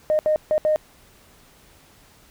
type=tone bursts at uneven times; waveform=sine; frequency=615 Hz; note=D#5; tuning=20 cents flat; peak=-15 dBFS; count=4; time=0.1-0.19 / 0.26-0.36 / 0.51-0.58 / 0.65-0.76 s; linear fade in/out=0 ms; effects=tanh soft clip ceiling -11 dBFS + pink hiss -53 dBFS RMS until 2.3 s